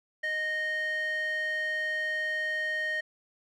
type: tone with band-pass filter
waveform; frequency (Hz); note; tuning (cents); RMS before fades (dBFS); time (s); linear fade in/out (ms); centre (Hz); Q
square; 619; D#5; -9; -31; 0.23-3.01; 10; 1900; 3.4
effects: none